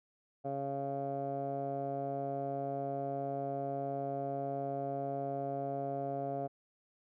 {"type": "tone with low-pass filter", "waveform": "15% pulse", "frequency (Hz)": 138.59, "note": "C#3", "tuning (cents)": 0, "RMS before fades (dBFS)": -37, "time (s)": [0.44, 6.48], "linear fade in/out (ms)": 20, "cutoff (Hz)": 690, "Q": 6.4, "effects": []}